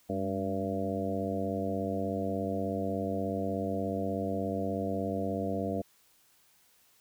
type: harmonic tone with a mistuned harmonic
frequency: 96.6 Hz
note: G2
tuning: 25 cents flat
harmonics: 1 / 2 / 3 / 4 / 5 / 6 / 7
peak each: -39 / -35 / -37 / -41 / -37 / -39 / -37 dBFS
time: 0.09-5.82 s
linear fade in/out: 10 ms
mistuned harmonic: 2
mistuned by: +73 cents
effects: white hiss -65 dBFS RMS until 7 s